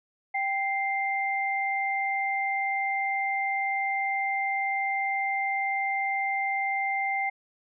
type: tone pair together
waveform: sine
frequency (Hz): 784 / 2093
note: G5 / C7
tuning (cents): 0 / 0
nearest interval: octave + perfect fourth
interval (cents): 1700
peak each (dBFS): -28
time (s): 0.34-7.3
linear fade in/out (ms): 10
effects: none